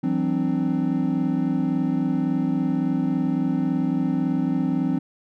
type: tone cluster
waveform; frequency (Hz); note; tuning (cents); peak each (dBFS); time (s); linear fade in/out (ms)
triangle; 166.1 / 189.7 / 260.7 / 298.7; E3 / F#3 / C4 / D4; +13 / +43 / -6 / +29; -25 / -25 / -21 / -26; 0.03-4.99; 10
effects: none